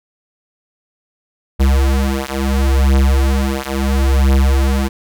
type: beating tone pair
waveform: square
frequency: 67 / 67.73 Hz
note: C2 / C#2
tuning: +42 / -40 cents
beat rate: 0.73 Hz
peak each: -15 dBFS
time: 1.59-4.89 s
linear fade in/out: 20 ms
effects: none